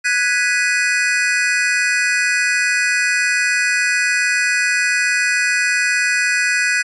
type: chord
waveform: square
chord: G# minor seventh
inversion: third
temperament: equal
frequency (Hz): 1480 / 1661.2 / 1975.5 / 2489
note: F#6 / G#6 / B6 / D#7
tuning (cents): 0 / 0 / 0 / 0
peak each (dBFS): -21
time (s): 0.04-6.83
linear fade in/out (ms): 20
effects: resampled to 24000 Hz